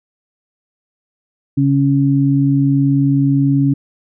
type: tone pair together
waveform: sine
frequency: 138.6 / 277.2 Hz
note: C#3 / C#4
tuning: 0 / 0 cents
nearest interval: octave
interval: 1200 cents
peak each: -13 dBFS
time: 1.57-3.74 s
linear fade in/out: 10 ms
effects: none